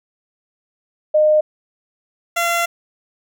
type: tone pair in turn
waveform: sine / 15% pulse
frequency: 612 / 684.6 Hz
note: D#5 / F5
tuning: -29 / -35 cents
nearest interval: major second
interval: 194 cents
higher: second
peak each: -10 dBFS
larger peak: neither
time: 1.14-1.41 / 2.36-2.66 s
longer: second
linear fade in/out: 10 ms
effects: none